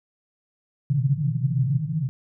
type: band-pass noise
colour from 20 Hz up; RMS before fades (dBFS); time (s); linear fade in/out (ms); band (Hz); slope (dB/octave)
pink; -23; 0.9-2.09; 0; 120 to 160; 96
effects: none